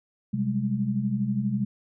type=tone cluster; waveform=sine; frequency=129.4 / 194.6 / 206.9 Hz; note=C3 / G3 / G#3; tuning=-19 / -12 / -6 cents; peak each=-29 / -30 / -26 dBFS; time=0.33-1.65 s; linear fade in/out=10 ms; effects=none